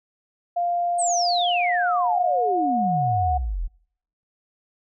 sine tone with pitch glide, 698.5 to 732 Hz, F5 to F#5, 0 to -19 cents, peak -20 dBFS, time 0.56-3.38 s, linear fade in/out 10 ms, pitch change +81 cents, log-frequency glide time 0.92-3.27 s
sine exponential sweep, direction down, 8700 to 36.71 Hz, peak -23 dBFS, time 0.98-3.68 s, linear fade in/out 20 ms
effects noise-tail reverb RT60 0.7 s tail -26 dB re dry

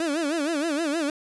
30% pulse tone with vibrato, 309 Hz, D#4, 12 cents flat, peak -21 dBFS, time 0-1.1 s, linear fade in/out 2 ms, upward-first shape sine, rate 6.4 Hz, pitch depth 170 cents each way, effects resampled to 24000 Hz

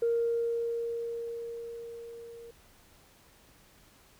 sine tone with level ramp, 466.2 Hz, A#4, in tune, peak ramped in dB -23 to -45 dBFS, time 0.02-2.51 s, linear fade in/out 5 ms, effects tanh soft clip ceiling -20 dBFS + pink hiss -60 dBFS RMS until 4.19 s

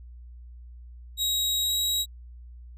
sawtooth tone with pitch glide, 3815 to 3837 Hz, A#7 to A#7, +39 to +49 cents, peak -21 dBFS, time 1.17-2.06 s, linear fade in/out 50 ms, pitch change +10 cents, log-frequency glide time 1.61-1.73 s, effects added 60 Hz sine -42 dBFS peak until 2.77 s

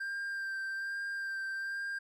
triangle tone with vibrato, 1584 Hz, G6, 18 cents sharp, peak -33 dBFS, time 0-1.99 s, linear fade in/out 10 ms, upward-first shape sine, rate 1.2 Hz, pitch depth 18 cents each way, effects none

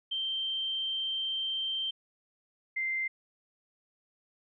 sine tone pair in turn, 3136 / 2086 Hz, G7 / C7, 0 / -6 cents, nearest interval perfect fifth, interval 706 cents, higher first, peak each -30 / -29 dBFS, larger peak second, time 0.11-1.91 / 2.76-3.08 s, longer first, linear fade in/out 10 ms, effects none

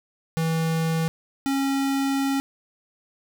square tone pair in turn, 162.6 / 273.5 Hz, E3 / C#4, -23 / -23 cents, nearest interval major sixth, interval 900 cents, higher second, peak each -22 dBFS, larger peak neither, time 0.37-1.08 / 1.46-2.4 s, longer second, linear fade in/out 0 ms, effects none

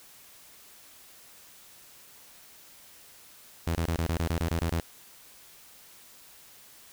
sawtooth tone bursts, 83.2 Hz, E2, 17 cents sharp, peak -22 dBFS, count 11, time 3.67-4.799 s, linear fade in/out 0 ms, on 79 ms, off 26 ms, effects white hiss -53 dBFS RMS until 6.92 s

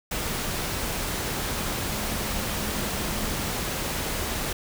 sine tone in noise, 209.5 Hz, G#3, 15 cents sharp, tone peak -37 dBFS, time 1.91-3.5 s, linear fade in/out 5 ms, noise pink, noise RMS -29 dBFS, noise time 0.11-4.53 s, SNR -11 dB, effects none

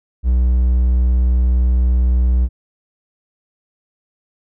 triangle tone, 61.74 Hz, B1, in tune, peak -9 dBFS, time 0.23-2.49 s, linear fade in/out 50 ms, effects none

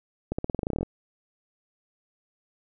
accelerating click train, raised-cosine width 2 ms, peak -14 dBFS, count 14, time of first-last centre 0.32-0.83 s, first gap 65 ms, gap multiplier 0.91, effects none

